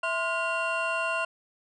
triangle tone cluster, 658 / 1043 / 1425 / 2760 Hz, E5 / C6 / F6 / F7, -3 / -6 / +34 / -21 cents, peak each -30 dBFS, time 0.03-1.25 s, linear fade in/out 5 ms, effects resampled to 24000 Hz

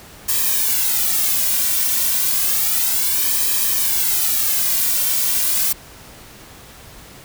blue noise with flanger, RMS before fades -18 dBFS, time 0.28-5.73 s, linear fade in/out 10 ms, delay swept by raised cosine 1.4 to 2.4 ms, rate 0.31 Hz, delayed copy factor -1, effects pink hiss -41 dBFS RMS until 7.24 s

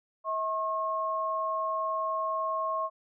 sine tone pair together, 642.8 / 1081 Hz, E5 / C#6, -44 / -44 cents, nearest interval major sixth, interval 900 cents, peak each -33 / -29 dBFS, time 0.24-2.9 s, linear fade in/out 50 ms, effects none

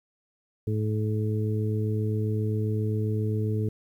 harmonic tone, 107.5 Hz, A2, 40 cents flat, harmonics 1 / 2 / 3 / 4, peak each -25 / -33 / -36 / -33 dBFS, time 0.67-3.69 s, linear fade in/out 5 ms, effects 10-bit

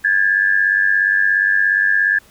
sine tone pair together, 1633 / 1730.1 Hz, G#6 / A6, -30 / -30 cents, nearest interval minor second, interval 100 cents, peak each -15 dBFS, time 0.04-2.19 s, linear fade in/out 10 ms, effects pink hiss -49 dBFS RMS until 2.3 s

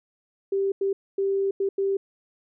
sine tone bursts at uneven times, 392 Hz, G4, in tune, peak -21 dBFS, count 5, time 0.52-0.72 / 0.81-0.93 / 1.18-1.51 / 1.6-1.69 / 1.78-1.97 s, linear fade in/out 5 ms, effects none

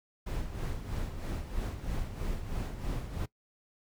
brown noise with tremolo, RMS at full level -33 dBFS, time 0.26-3.26 s, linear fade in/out 10 ms, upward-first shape sine, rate 3.1 Hz, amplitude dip 60%, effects noise-tail reverb RT60 0.1 s tail -20 dB re dry

